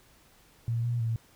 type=tone with pitch steps; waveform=sine; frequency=116.4 / 119.5 / 114 Hz; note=A#2 / A#2 / A#2; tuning=-2 / +43 / -38 cents; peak=-26 dBFS; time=0.68-1.16 s; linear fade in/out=0 ms; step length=160 ms; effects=pink hiss -60 dBFS RMS until 1.35 s